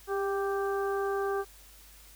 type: harmonic tone with a mistuned harmonic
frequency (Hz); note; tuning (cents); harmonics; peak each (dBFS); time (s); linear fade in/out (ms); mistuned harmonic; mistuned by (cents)
392; G4; 0; 1 / 2 / 3 / 4; -29 / -36 / -37 / -40; 0.07-1.45; 50; 1; +23
effects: added 50 Hz sine -55 dBFS peak until 2.15 s + white hiss -55 dBFS RMS until 2.15 s